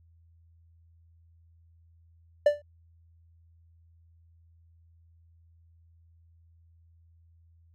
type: tone with exponential decay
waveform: triangle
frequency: 587.3 Hz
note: D5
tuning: in tune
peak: -12 dBFS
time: 2.46-2.62 s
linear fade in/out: 5 ms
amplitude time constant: 34 ms
effects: added 83 Hz sine -57 dBFS peak until 7.74 s